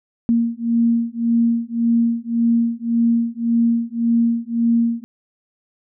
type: beating tone pair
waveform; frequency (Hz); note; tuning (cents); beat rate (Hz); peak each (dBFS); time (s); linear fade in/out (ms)
sine; 231.8 / 233.6; A#3 / A#3; -10 / +4; 1.8; -18; 0.29-5.04; 0
effects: none